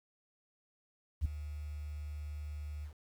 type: tone with ADSR envelope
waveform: sine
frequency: 74.7 Hz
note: D2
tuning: 30 cents sharp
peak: -23 dBFS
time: 1.21-2.94 s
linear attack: 43 ms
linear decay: 5 ms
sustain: -16 dB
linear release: 100 ms
effects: tanh soft clip ceiling -25 dBFS + 10-bit